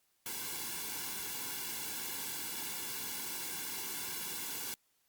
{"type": "noise with comb filter", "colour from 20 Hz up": "white", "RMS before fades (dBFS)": -40, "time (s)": [0.26, 4.74], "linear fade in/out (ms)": 0, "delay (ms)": 1.6, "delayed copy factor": -0.85, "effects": ["white hiss -75 dBFS RMS until 5.08 s", "Opus 48 kbps"]}